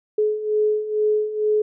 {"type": "beating tone pair", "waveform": "sine", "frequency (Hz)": [424, 426.2], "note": ["G#4", "G#4"], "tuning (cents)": [36, 45], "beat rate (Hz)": 2.2, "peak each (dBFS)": [-24, -19], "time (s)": [0.18, 1.62], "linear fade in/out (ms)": 5, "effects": []}